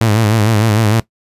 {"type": "tone with vibrato", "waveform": "sawtooth", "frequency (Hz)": 108.8, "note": "A2", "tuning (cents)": -19, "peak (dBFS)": -6, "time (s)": [0.01, 1], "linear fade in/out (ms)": 0, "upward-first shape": "sine", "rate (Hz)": 6.6, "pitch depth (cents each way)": 87, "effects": ["noise-tail reverb RT60 0.1 s tail -18 dB re dry", "resampled to 32000 Hz"]}